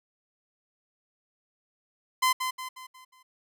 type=tone with echo; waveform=sawtooth; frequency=1028 Hz; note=C6; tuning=31 cents flat; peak=-17 dBFS; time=2.22-2.33 s; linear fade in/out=10 ms; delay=180 ms; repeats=5; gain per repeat=-7 dB; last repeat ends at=3.23 s; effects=none